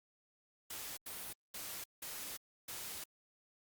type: noise bursts at uneven times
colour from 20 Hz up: white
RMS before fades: -45 dBFS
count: 5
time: 0.7-0.97 / 1.06-1.33 / 1.54-1.84 / 2.02-2.37 / 2.68-3.04 s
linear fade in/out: 5 ms
effects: Opus 48 kbps